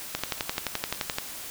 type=two click trains; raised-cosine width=0.2 ms; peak=-9 / -24 dBFS; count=13 / 5; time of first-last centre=0.15-1.184 / 0.19-0.948 s; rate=11.6 / 5.28 Hz; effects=white hiss -39 dBFS RMS until 1.5 s